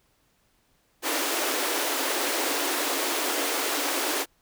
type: high-pass noise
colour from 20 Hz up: pink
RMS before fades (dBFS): -27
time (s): 1.02-4.26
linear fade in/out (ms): 50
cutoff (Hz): 270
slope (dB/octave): 96
effects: pink hiss -67 dBFS RMS until 4.41 s